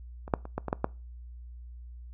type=clicks; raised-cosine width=1 ms; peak=-27 / -9 / -27 / -16 / -18 / -12 / -11 dBFS; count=7; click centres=0.279 / 0.338 / 0.454 / 0.58 / 0.683 / 0.729 / 0.844 s; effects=noise-tail reverb RT60 0.3 s tail -23 dB re dry + added 60 Hz sine -42 dBFS peak until 2.13 s